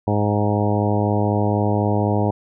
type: harmonic tone with a mistuned harmonic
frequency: 104 Hz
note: G#2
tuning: 3 cents sharp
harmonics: 1 / 2 / 3 / 4 / 5 / 6 / 7 / 8 / 9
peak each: -20 / -23 / -25 / -26 / -27 / -28 / -28 / -29 / -30 dBFS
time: 0.07-2.31 s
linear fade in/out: 5 ms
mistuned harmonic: 8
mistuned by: -20 cents
effects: none